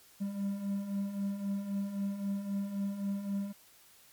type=beating tone pair; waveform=triangle; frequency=196 / 199.8 Hz; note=G3 / G3; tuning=0 / +33 cents; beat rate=3.8 Hz; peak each=-38 / -31 dBFS; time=0.2-3.53 s; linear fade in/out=20 ms; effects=white hiss -60 dBFS RMS until 4.12 s + MP3 96 kbps